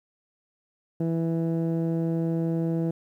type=tone with low-pass filter; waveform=15% pulse; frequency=164.81 Hz; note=E3; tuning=in tune; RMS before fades=-26 dBFS; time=1-2.91 s; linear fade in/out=5 ms; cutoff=390 Hz; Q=0.61; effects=10-bit